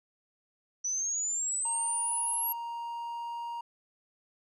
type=exponential sweep; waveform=sine; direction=up; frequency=5910 to 11680 Hz; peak=-29 dBFS; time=0.84-2.53 s; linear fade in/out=10 ms
type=tone with pitch glide; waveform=triangle; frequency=932.3 to 939.9 Hz; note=A#5 to A#5; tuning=0 to +14 cents; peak=-33 dBFS; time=1.65-3.61 s; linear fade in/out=5 ms; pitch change=+14 cents; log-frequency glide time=1.82-3.46 s
effects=none